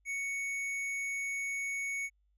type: tone with hard clipping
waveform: triangle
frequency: 2223 Hz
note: C#7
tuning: 4 cents sharp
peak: -35 dBFS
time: 0.05-2.1 s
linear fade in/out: 50 ms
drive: 12 dB
effects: added 50 Hz sine -69 dBFS peak until 2.37 s